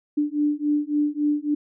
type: beating tone pair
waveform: sine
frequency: 293.7 / 297.3 Hz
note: D4 / D4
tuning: 0 / +21 cents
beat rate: 3.6 Hz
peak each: -23 dBFS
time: 0.17-1.55 s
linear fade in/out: 10 ms
effects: none